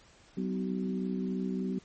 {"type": "harmonic tone with a mistuned harmonic", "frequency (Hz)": 63.2, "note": "B1", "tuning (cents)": 41, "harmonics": [3, 4, 5, 6], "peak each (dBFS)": [-32, -35, -44, -39], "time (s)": [0.37, 1.79], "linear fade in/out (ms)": 5, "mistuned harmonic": 5, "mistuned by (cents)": -15, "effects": ["pink hiss -59 dBFS RMS until 1.84 s", "MP3 32 kbps"]}